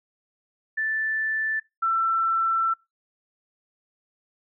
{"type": "tone pair in turn", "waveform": "sine", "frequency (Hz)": [1760, 1339.2], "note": ["A6", "E6"], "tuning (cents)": [0, 27], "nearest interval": "perfect fourth", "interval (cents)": 473, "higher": "first", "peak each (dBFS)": [-23, -20], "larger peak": "second", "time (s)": [[0.77, 1.6], [1.82, 2.74]], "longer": "second", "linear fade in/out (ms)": 10, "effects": ["noise-tail reverb RT60 0.2 s tail -22 dB re dry"]}